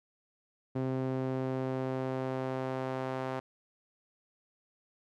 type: tone with band-pass filter sweep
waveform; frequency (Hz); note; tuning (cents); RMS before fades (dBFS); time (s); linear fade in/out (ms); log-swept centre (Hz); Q
sawtooth; 130.81; C3; 0; -34; 0.75-3.4; 10; 320 to 770; 0.9
effects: none